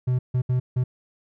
triangle tone bursts at uneven times, 126.1 Hz, B2, 36 cents sharp, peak -17 dBFS, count 4, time 0.07-0.19 / 0.34-0.42 / 0.49-0.6 / 0.76-0.84 s, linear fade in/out 10 ms, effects none

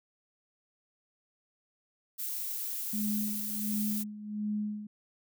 violet noise, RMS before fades -36 dBFS, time 2.18-4.04 s, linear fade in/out 20 ms
sine tone with tremolo, 210 Hz, G#3, 19 cents sharp, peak -29 dBFS, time 2.93-4.87 s, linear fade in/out 5 ms, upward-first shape sine, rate 1.4 Hz, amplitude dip 75%
effects none

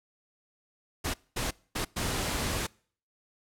pink noise bursts at uneven times, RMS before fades -31 dBFS, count 4, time 1.04-1.14 / 1.36-1.51 / 1.75-1.85 / 1.96-2.67 s, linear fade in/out 10 ms, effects noise-tail reverb RT60 0.5 s tail -25 dB re dry + low-pass 12000 Hz 12 dB/octave

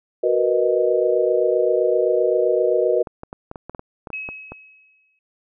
sine chord, B major seventh, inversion second, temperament equal, 370 / 466.2 / 493.9 / 622.3 Hz, F#4 / A#4 / B4 / D#5, 0 / 0 / 0 / 0 cents, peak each -21 dBFS, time 0.23-3.03 s, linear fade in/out 10 ms
clicks, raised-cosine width 1 ms, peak -19 dBFS, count 12, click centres 3.072 / 3.234 / 3.329 / 3.514 / 3.558 / 3.696 / 3.748 / 3.794 / 4.072 / 4.103 / 4.289 / 4.52 s
sine tone with exponential decay, 2562 Hz, E7, 50 cents flat, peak -25 dBFS, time 4.13-5.19 s, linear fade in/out 2 ms, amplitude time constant 230 ms
effects none

